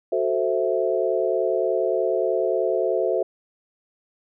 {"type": "chord", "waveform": "sine", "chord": "F# half-diminished seventh", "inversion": "none", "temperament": "equal", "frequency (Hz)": [370, 440, 523.3, 659.3], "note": ["F#4", "A4", "C5", "E5"], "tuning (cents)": [0, 0, 0, 0], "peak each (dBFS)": -25, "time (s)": [0.12, 3.23], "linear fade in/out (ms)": 5, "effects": []}